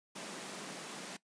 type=high-pass noise; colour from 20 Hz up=pink; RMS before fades=-45 dBFS; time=0.15-1.17 s; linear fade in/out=10 ms; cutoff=160 Hz; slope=48 dB/octave; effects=noise-tail reverb RT60 0.1 s tail -18 dB re dry + resampled to 22050 Hz